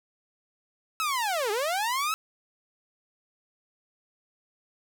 sawtooth linear two-way sweep, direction down then up, 1318.5 to 394.9 to 1318.5 Hz, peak -22 dBFS, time 1-2.14 s, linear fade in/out 0 ms, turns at 1.51 s, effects none

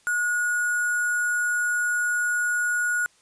sine tone with sample-and-hold, 1450 Hz, F#6, 35 cents flat, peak -21 dBFS, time 0.07-3.06 s, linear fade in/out 0 ms, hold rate 8820 Hz, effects white hiss -60 dBFS RMS until 3.21 s + resampled to 22050 Hz

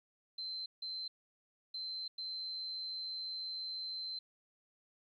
sine tone bursts at uneven times, 4093 Hz, C8, 39 cents flat, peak -39 dBFS, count 4, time 0.38-0.66 / 0.82-1.08 / 1.74-2.08 / 2.18-4.19 s, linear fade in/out 5 ms, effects 13-bit

